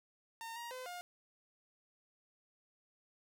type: tone with pitch steps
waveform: sawtooth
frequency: 913 / 943 / 510 / 711 Hz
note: A#5 / A#5 / C5 / F5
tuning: -36 / +20 / -44 / +31 cents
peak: -40 dBFS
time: 0.41-1.01 s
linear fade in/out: 0 ms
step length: 150 ms
effects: none